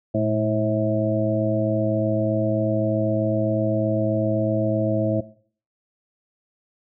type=harmonic tone with a mistuned harmonic; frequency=107.8 Hz; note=A2; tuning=35 cents flat; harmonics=1 / 2 / 3 / 5 / 6; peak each=-25 / -25 / -25 / -25 / -25 dBFS; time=0.14-5.21 s; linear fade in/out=10 ms; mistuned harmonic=1; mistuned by=+72 cents; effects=noise-tail reverb RT60 0.5 s tail -18 dB re dry